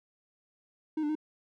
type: tone with pitch steps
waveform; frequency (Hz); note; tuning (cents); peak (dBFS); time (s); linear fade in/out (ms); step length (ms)
triangle; 311.7 / 296.2 / 308.5; D#4 / D4 / D#4; +3 / +15 / -15; -26; 0.97-1.153; 5; 61
effects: none